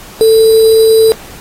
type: tone with sample-and-hold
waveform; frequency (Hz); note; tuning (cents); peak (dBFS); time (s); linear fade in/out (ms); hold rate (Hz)
sine; 444.3; A4; +17; -3; 0.21-1.12; 0; 4410
effects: pink hiss -33 dBFS RMS until 1.4 s + AAC 48 kbps